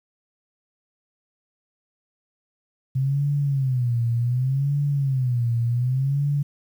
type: tone with vibrato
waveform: sine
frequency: 129.7 Hz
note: C3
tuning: 15 cents flat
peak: -19 dBFS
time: 2.95-6.43 s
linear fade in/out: 10 ms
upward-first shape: sine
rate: 0.67 Hz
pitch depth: 180 cents each way
effects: 9-bit